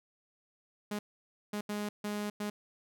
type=tone bursts at uneven times; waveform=sawtooth; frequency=207.7 Hz; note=G#3; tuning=in tune; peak=-30 dBFS; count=5; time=0.91-0.99 / 1.53-1.61 / 1.69-1.89 / 2.04-2.3 / 2.4-2.5 s; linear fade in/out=5 ms; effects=none